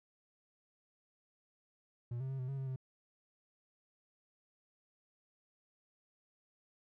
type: tone with pitch steps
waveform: triangle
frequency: 119.9 / 132.3 / 134.2 / 127.7 / 136.8 / 133.8 / 130.5 Hz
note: A#2 / C3 / C3 / C3 / C#3 / C3 / C3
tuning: +49 / +20 / +44 / -42 / -23 / +39 / -4 cents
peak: -35 dBFS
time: 2.11-2.761 s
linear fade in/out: 5 ms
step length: 93 ms
effects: none